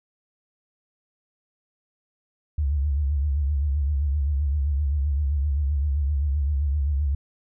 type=tone with vibrato; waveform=sine; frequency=71.5 Hz; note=D2; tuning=46 cents flat; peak=-20 dBFS; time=2.58-7.15 s; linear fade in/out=5 ms; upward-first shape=triangle; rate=7.7 Hz; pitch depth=130 cents each way; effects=none